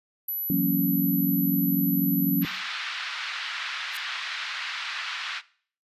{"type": "tone", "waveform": "sine", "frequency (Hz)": 11900, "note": "F#9", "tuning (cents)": 9, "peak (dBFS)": -27, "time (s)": [0.28, 2.43], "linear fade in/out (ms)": 5}
{"type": "chord", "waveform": "sine", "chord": "F# dominant seventh", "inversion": "third", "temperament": "equal", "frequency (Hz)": [164.81, 185, 233.1, 277.2], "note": ["E3", "F#3", "A#3", "C#4"], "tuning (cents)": [0, 0, 0, 0], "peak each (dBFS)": [-30, -25, -30, -25], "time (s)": [0.5, 2.45], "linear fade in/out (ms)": 2}
{"type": "band-pass noise", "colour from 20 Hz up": "pink", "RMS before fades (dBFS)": -33, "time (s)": [2.41, 5.42], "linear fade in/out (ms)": 50, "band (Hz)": [1300, 4200], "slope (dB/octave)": 24}
{"type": "noise with exponential growth", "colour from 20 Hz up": "violet", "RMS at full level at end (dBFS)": -33, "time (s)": [3.89, 3.97], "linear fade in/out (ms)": 1, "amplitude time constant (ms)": 17}
{"effects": ["noise-tail reverb RT60 0.5 s tail -20 dB re dry", "resampled to 32000 Hz"]}